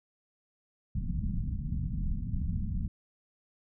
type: low-pass noise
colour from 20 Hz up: pink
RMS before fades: -32 dBFS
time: 0.95-2.88 s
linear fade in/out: 5 ms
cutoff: 220 Hz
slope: 48 dB/octave
effects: none